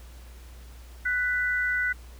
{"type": "tone pair together", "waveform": "sine", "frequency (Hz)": [1485, 1982.1], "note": ["F#6", "B6"], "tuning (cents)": [6, 6], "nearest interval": "perfect fourth", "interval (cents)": 500, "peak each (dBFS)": [-25, -28], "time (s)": [1.05, 1.93], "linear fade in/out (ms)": 10, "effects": ["added 60 Hz sine -43 dBFS peak until 2.19 s", "pink hiss -54 dBFS RMS until 2.19 s"]}